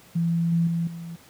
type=tone with level steps; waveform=sine; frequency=168.1 Hz; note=E3; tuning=34 cents sharp; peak=-20 / -18 / -22 / -33 dBFS; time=0.15-1.16 s; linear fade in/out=10 ms; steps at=0.52 / 0.67 / 0.87 s; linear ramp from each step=2 ms; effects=pink hiss -52 dBFS RMS until 1.29 s + high-pass 80 Hz 12 dB/octave